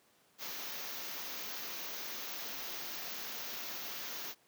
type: band-stop noise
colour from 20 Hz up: white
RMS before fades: -42 dBFS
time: 0.38-4.35 s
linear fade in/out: 50 ms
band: 6700 to 13000 Hz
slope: 96 dB/octave
effects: pink hiss -68 dBFS RMS until 4.47 s + high-pass 200 Hz 12 dB/octave